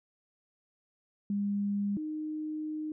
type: tone pair in turn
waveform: sine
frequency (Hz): 202.3 / 308.1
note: G#3 / D#4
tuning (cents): -45 / -17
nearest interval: perfect fifth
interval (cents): 728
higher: second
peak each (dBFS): -28 / -33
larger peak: first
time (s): 1.3-1.97 / 1.97-2.92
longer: second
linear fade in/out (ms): 2
effects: none